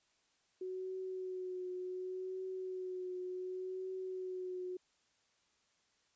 sine tone with vibrato, 370 Hz, F#4, in tune, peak -39 dBFS, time 0.61-4.77 s, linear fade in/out 5 ms, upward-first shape triangle, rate 0.68 Hz, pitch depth 28 cents each way, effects white hiss -75 dBFS RMS until 6.15 s + resampled to 16000 Hz

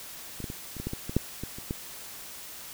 clicks, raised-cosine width 3 ms, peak -25 / -21 / -23 / -27 / -22 / -18 / -20 / -21 / -9 / -21 / -28 / -17 dBFS, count 12, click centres 0.403 / 0.442 / 0.501 / 0.767 / 0.8 / 0.87 / 0.934 / 1.095 / 1.166 / 1.436 / 1.585 / 1.709 s, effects white hiss -43 dBFS RMS until 2.73 s

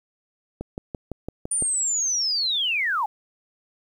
click train, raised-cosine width 2 ms, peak -17 dBFS, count 7, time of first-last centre 0.61-1.624 s, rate 5.92 Hz
sine linear sweep, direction down, 9397 to 784 Hz, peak -21 dBFS, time 1.51-3.06 s, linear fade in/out 5 ms
effects 9-bit

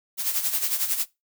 blue noise with tremolo, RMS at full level -23 dBFS, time 0.17-1.06 s, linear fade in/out 50 ms, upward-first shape sine, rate 11 Hz, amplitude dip 65%, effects noise-tail reverb RT60 0.2 s tail -20 dB re dry

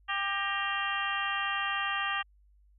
harmonic tone with a mistuned harmonic, 396.7 Hz, G4, 21 cents sharp, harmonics 2 / 3 / 4 / 5 / 6 / 7 / 8, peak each -38 / -34 / -37 / -35 / -44 / -36 / -39 dBFS, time 0.08-2.23 s, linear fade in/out 20 ms, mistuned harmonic 5, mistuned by -87 cents, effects added 50 Hz sine -59 dBFS peak until 2.78 s

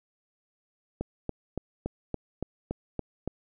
click train, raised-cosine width 2 ms, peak -17 dBFS, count 9, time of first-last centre 1.01-3.276 s, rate 3.53 Hz, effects none

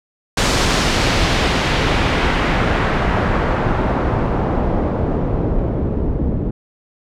pink noise with low-pass filter sweep, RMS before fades -17 dBFS, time 0.37-6.51 s, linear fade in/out 5 ms, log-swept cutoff 6800 to 300 Hz, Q 0.89, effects none

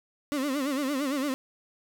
35% pulse tone with vibrato, 277.2 Hz, C#4, in tune, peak -25 dBFS, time 0.32-1.34 s, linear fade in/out 0 ms, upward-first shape sine, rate 8.8 Hz, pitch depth 130 cents each way, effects none

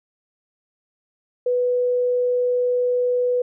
sine tone, 493.9 Hz, B4, in tune, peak -17 dBFS, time 1.46-3.42 s, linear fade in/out 5 ms, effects none

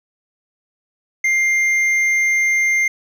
sine tone with hard clipping, 2100 Hz, C7, 6 cents sharp, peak -15 dBFS, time 1.24-2.88 s, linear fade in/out 5 ms, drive 5 dB, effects none

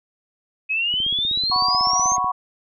sine exponential sweep, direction up, 2525 to 6540 Hz, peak -19 dBFS, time 0.69-2.17 s, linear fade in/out 20 ms
click train, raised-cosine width 3 ms, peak -25 dBFS, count 22, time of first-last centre 0.94-2.244 s, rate 16.1 Hz
sine chord, F# suspended fourth, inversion none, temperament equal, 740 / 987.8 / 1108.7 Hz, F#5 / B5 / C#6, 0 / 0 / 0 cents, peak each -26 / -24 / -21 dBFS, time 1.51-2.32 s, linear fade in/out 10 ms
triangle tone bursts, 710 Hz, F5, 28 cents sharp, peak -27 dBFS, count 10, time 1.69-2.18 s, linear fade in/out 5 ms, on 22 ms, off 30 ms
effects none

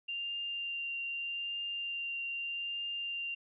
sine tone with vibrato, 2785 Hz, F7, 5 cents flat, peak -35 dBFS, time 0.08-3.35 s, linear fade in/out 10 ms, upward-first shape triangle, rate 0.81 Hz, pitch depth 12 cents each way, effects none

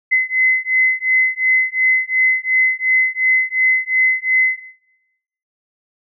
sine beating tone pair, 2040 / 2042.8 Hz, C7 / C7, -44 / -42 cents, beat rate 2.8 Hz, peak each -15 dBFS, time 0.11-4.6 s, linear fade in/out 20 ms, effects noise-tail reverb RT60 0.9 s tail -17 dB re dry

